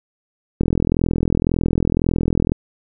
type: click train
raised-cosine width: 3 ms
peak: -4 dBFS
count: 81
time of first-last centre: 0.61-2.519 s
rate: 41.9 Hz
effects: none